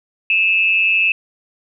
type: tone with amplitude modulation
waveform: sine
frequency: 2615 Hz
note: E7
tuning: 15 cents flat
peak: -9 dBFS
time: 0.3-1.12 s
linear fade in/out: 2 ms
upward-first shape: sine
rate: 189 Hz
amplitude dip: 65%
effects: none